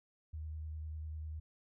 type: tone with vibrato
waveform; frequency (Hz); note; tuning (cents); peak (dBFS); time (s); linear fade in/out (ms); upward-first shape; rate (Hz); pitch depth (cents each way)
sine; 77.78; D#2; 0; -40; 0.33-1.4; 10; sine; 10; 18
effects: none